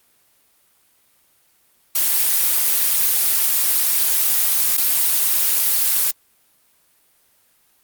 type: noise with dropouts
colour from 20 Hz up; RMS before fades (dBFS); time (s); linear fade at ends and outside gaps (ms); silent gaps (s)
blue; -17; 1.95-6.11; 5; 4.769-4.777
effects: white hiss -59 dBFS RMS until 7.83 s + Opus 32 kbps